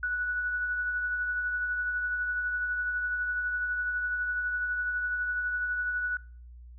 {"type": "tone with tremolo", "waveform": "sine", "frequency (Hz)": 1475, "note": "F#6", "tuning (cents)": -6, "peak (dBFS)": -26, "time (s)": [0.03, 6.17], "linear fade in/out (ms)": 2, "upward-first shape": "triangle", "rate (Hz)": 12, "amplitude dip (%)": 35, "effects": ["noise-tail reverb RT60 0.4 s tail -22 dB re dry", "added 60 Hz sine -45 dBFS peak until 6.78 s"]}